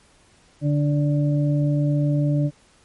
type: harmonic tone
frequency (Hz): 146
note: D3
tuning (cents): -10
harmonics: 1 / 2 / 4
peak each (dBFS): -18 / -24 / -30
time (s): 0.61-2.51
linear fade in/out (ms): 50
effects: pink hiss -56 dBFS RMS until 2.84 s + MP3 48 kbps